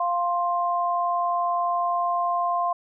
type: tone pair together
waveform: sine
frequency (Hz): 698.5 / 1049.9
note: F5 / C6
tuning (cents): 0 / +6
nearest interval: perfect fifth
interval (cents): 706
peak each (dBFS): -24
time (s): 0-2.73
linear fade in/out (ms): 5
effects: none